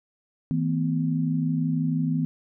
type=tone cluster; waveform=sine; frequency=160.6 / 226.8 / 252.9 Hz; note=E3 / A#3 / B3; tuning=-45 / -47 / +41 cents; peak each=-24 / -32 / -26 dBFS; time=0.51-2.25 s; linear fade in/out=0 ms; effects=none